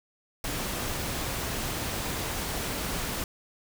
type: noise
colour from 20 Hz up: pink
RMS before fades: -32 dBFS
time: 0.44-3.24 s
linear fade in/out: 2 ms
effects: none